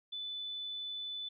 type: tone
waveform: sine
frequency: 3496 Hz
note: A7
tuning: 12 cents flat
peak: -38 dBFS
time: 0.12-1.29 s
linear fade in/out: 10 ms
effects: none